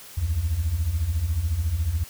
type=beating tone pair; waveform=sine; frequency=71 / 85 Hz; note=C#2 / F2; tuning=+42 / -46 cents; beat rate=14 Hz; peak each=-26 / -22 dBFS; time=0.17-2.04 s; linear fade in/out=10 ms; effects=tanh soft clip ceiling -16 dBFS + white hiss -44 dBFS RMS until 2.09 s